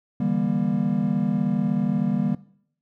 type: chord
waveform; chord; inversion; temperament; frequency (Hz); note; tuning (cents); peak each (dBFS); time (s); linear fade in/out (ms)
triangle; E half-diminished seventh; third; just; 148.33 / 164.81 / 197.78 / 237.3; D3 / E3 / G3 / Bb3; +18 / 0 / +16 / +31; -27 / -27 / -22 / -23; 0.2-2.35; 5
effects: noise-tail reverb RT60 0.6 s tail -18 dB re dry